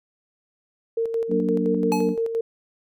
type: tone with tremolo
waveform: sine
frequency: 456.9 Hz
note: A#4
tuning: 35 cents flat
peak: -20 dBFS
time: 0.97-2.41 s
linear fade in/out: 5 ms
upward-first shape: square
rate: 5.8 Hz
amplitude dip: 50%
type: chord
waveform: sine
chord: Gb augmented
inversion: none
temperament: equal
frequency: 185 / 233.1 / 293.7 Hz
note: Gb3 / Bb3 / D4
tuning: 0 / 0 / 0 cents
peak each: -25 / -26 / -26 dBFS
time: 1.28-2.16 s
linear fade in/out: 50 ms
type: tone with exponential decay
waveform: square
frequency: 853 Hz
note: G#5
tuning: 46 cents sharp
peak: -21 dBFS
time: 1.92-2.21 s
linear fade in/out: 1 ms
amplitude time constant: 63 ms
effects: none